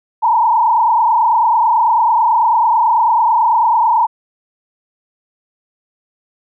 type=tone with frequency modulation; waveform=sine; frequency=920 Hz; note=A#5; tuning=23 cents flat; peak=-9 dBFS; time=0.22-4.07 s; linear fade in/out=20 ms; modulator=29.1 Hz; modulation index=2; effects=none